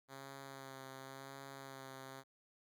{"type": "tone with vibrato", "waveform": "5% pulse", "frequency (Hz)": 135.1, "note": "C#3", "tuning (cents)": -44, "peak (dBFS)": -38, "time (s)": [0.08, 2.24], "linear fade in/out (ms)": 50, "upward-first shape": "sine", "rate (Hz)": 0.92, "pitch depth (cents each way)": 24, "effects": []}